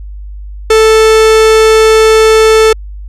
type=tone; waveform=45% pulse; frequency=440 Hz; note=A4; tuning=in tune; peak=-3 dBFS; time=0.7-2.73 s; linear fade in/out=5 ms; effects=added 50 Hz sine -22 dBFS peak until 3.08 s + low-pass 9000 Hz 12 dB/octave